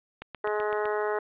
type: click train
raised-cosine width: 0.3 ms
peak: -21 dBFS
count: 6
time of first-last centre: 0.22-0.855 s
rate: 7.87 Hz
type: harmonic tone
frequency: 210.7 Hz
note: G#3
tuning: 25 cents sharp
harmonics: 2 / 3 / 4 / 5 / 6 / 7 / 8 / 9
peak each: -28 / -34 / -34 / -37 / -38 / -38 / -43 / -41 dBFS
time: 0.44-1.19 s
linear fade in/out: 5 ms
effects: resampled to 8000 Hz + 10-bit